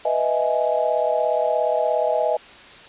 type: chord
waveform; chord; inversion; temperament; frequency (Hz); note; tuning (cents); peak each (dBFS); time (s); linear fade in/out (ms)
sine; E major seventh; second; equal with one note detuned; 493.9 / 622.3 / 659.3 / 835.4; B4 / D#5 / E5 / G#5; 0 / 0 / 0 / +10; -25 / -21 / -24 / -25; 0.05-2.37; 5
effects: white hiss -43 dBFS RMS until 2.88 s + resampled to 8000 Hz